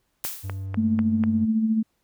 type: noise with exponential decay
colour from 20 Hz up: blue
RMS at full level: -27 dBFS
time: 0.24-0.66 s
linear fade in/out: 1 ms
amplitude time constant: 90 ms
type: click train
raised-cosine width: 0.5 ms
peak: -17 dBFS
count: 5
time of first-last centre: 0.25-1.238 s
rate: 4.05 Hz
type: tone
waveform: triangle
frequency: 96.4 Hz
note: G2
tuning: 28 cents flat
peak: -27 dBFS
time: 0.43-1.46 s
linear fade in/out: 20 ms
type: tone with tremolo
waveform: sine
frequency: 220.8 Hz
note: A3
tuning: 6 cents sharp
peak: -17 dBFS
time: 0.77-1.83 s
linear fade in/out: 10 ms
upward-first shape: sine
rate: 14 Hz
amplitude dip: 45%
effects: pink hiss -72 dBFS RMS until 2.03 s